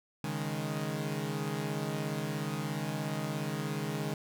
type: chord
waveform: sawtooth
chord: C# suspended second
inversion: none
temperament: equal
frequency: 138.59 / 155.56 / 207.7 Hz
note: C#3 / D#3 / G#3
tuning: 0 / 0 / 0 cents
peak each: -34 / -32 / -34 dBFS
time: 0.24-4.14 s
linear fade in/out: 2 ms
effects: none